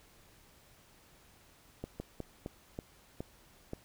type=slowing click train; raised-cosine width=2 ms; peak=-25 dBFS; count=7; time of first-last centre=1.84-3.734 s; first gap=160 ms; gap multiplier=1.27; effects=pink hiss -62 dBFS RMS until 3.84 s